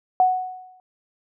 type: tone with exponential decay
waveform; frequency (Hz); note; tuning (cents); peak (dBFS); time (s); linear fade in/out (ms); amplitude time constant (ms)
sine; 740; F#5; 0; -11; 0.2-0.8; 1; 130
effects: none